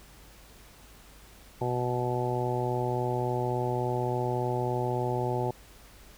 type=harmonic tone; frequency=123.47 Hz; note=B2; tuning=in tune; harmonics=1 / 2 / 3 / 4 / 5 / 6 / 7; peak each=-31 / -39 / -32 / -36 / -37 / -37 / -34 dBFS; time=1.61-5.51 s; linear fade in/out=5 ms; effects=added 50 Hz sine -54 dBFS peak until 6.17 s + pink hiss -54 dBFS RMS until 6.17 s